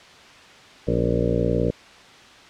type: harmonic tone with a mistuned harmonic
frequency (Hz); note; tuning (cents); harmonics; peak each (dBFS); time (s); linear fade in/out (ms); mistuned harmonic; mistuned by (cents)
59; A#1; +22; 1 / 2 / 3 / 4 / 5 / 6 / 7 / 8 / 9 / 10; -28 / -26 / -26 / -31 / -29 / -30 / -30 / -25 / -30 / -31; 0.87-1.71; 10; 5; -73
effects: white hiss -46 dBFS RMS until 2.49 s + low-pass 4000 Hz 12 dB/octave